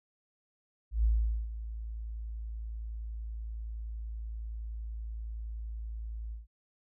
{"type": "tone with ADSR envelope", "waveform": "sine", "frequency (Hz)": 55.3, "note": "A1", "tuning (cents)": 9, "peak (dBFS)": -22, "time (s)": [0.91, 6.47], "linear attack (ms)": 130, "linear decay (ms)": 440, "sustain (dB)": -14, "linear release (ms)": 150, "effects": []}